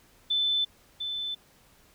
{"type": "tone with echo", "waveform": "sine", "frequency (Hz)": 3520, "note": "A7", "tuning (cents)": 0, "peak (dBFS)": -23, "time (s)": [0.3, 0.65], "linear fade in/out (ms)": 10, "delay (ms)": 700, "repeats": 1, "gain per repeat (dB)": -7, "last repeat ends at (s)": 1.35, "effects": ["pink hiss -60 dBFS RMS until 1.94 s"]}